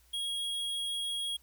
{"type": "tone", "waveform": "square", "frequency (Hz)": 3298, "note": "G#7", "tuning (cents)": -13, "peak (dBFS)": -33, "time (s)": [0.13, 1.37], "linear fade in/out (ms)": 10, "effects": ["added 60 Hz sine -63 dBFS peak until 1.42 s", "white hiss -66 dBFS RMS until 1.42 s"]}